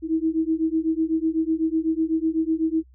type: beating tone pair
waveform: sine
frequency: 317.5 / 325.5 Hz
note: D#4 / E4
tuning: +35 / -22 cents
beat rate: 8 Hz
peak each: -23 dBFS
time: 0.02-2.84 s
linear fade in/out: 50 ms
effects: added 63 Hz sine -49 dBFS peak until 2.94 s